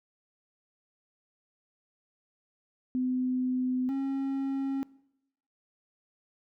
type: tone pair in turn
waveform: sine / triangle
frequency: 254.3 / 271.6 Hz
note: C4 / C#4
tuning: -49 / -35 cents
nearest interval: minor second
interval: 114 cents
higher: second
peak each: -26 dBFS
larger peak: neither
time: 2.95-3.89 / 3.89-4.83 s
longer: neither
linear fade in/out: 0 ms
effects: noise-tail reverb RT60 0.8 s tail -22 dB re dry